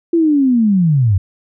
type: linear sweep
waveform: sine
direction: down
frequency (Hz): 343.5 to 87.9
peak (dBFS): -9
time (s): 0.13-1.18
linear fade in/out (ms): 5
effects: none